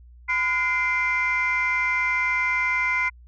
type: tone cluster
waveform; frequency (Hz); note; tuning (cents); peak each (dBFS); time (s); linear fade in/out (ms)
sine; 1009 / 1439 / 2074 / 2362; B5 / F#6 / C7 / D7; +37 / -49 / -16 / +9; -27 / -29 / -21 / -30; 0.28-3.1; 20
effects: tanh soft clip ceiling -14 dBFS + added 60 Hz sine -45 dBFS peak until 3.27 s